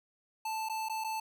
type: tone with dropouts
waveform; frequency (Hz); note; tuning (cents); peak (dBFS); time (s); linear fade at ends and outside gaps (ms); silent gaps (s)
square; 880; A5; 0; -34; 0.45-1.2; 5; 0.688-0.696 / 0.887-0.896 / 1.04-1.044
effects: none